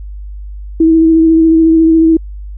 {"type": "tone with vibrato", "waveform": "sine", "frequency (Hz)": 324.2, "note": "E4", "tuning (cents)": -29, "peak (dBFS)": -4, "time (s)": [0.8, 2.17], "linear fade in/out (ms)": 5, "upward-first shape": "sine", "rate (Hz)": 14, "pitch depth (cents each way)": 19, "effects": ["added 50 Hz sine -23 dBFS peak until 2.57 s"]}